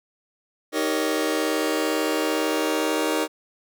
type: chord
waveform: sawtooth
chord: Eb dominant seventh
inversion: none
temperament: just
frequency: 311.1 / 388.9 / 466.7 / 560 Hz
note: Eb4 / G4 / Bb4 / Db5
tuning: 0 / -14 / +2 / +18 cents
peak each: -21 / -25 / -23 / -25 dBFS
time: 0.72-3.28 s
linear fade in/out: 50 ms
effects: none